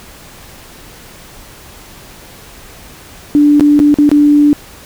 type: tone with dropouts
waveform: sine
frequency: 293.2 Hz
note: D4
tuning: 3 cents flat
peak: -4 dBFS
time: 3.35-4.53 s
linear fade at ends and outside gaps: 0 ms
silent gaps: 3.597-3.608 / 3.792-3.8 / 3.942-3.986 / 4.092-4.115 s
effects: pink hiss -36 dBFS RMS until 4.85 s